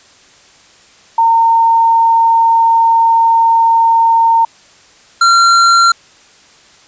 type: tone pair in turn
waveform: sine / square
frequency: 914 / 1372.7 Hz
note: A#5 / F6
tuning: -34 / -30 cents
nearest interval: perfect fifth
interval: 704 cents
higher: second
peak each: -6 dBFS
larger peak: neither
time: 1.18-4.45 / 5.21-5.92 s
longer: first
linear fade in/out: 5 ms
effects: white hiss -44 dBFS RMS until 6.87 s + resampled to 16000 Hz